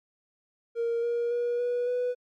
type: tone with pitch steps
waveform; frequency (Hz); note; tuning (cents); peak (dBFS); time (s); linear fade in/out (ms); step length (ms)
triangle; 466.2 / 473 / 479.9 / 486.8 / 493.9; A#4 / A#4 / B4 / B4 / B4; 0 / +25 / -50 / -25 / 0; -22; 0.75-2.15; 50; 280
effects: tanh soft clip ceiling -21 dBFS + MP3 96 kbps